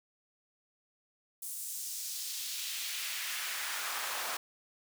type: noise with high-pass filter sweep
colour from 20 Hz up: pink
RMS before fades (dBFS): -38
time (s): 1.42-4.37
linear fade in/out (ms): 5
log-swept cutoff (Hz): 9600 to 780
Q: 1.2
effects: none